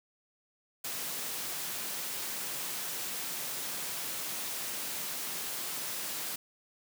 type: high-pass noise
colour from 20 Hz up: white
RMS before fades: -37 dBFS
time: 0.84-6.36 s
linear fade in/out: 5 ms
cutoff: 120 Hz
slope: 24 dB/octave
effects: none